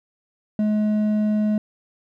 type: tone with hard clipping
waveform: sine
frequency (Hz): 212.1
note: G#3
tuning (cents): +37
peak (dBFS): -19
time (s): 0.59-1.58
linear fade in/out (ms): 2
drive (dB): 5
effects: none